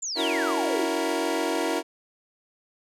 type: exponential sweep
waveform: sine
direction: down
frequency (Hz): 7459 to 310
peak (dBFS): -28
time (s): 0.02-0.85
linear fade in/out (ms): 10
type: chord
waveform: 25% pulse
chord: F# dominant seventh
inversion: second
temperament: equal with one note detuned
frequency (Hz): 283 / 329.6 / 370 / 466.2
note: C#4 / E4 / F#4 / A#4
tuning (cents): +36 / 0 / 0 / 0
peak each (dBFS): -28 / -24 / -28 / -26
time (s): 0.15-1.83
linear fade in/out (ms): 50
effects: low-pass 12000 Hz 12 dB/octave